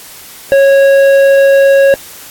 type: tone with tanh clipping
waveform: sine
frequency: 550 Hz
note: C#5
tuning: 14 cents flat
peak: -5 dBFS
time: 0.52-1.94 s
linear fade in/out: 0 ms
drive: 10 dB
effects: white hiss -32 dBFS RMS until 2.3 s + AAC 64 kbps